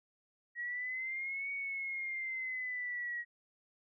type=exponential two-way sweep; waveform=sine; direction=up then down; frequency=1900 to 2240 to 1900 Hz; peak=-36 dBFS; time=0.55-3.25 s; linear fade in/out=50 ms; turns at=1.51 s; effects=none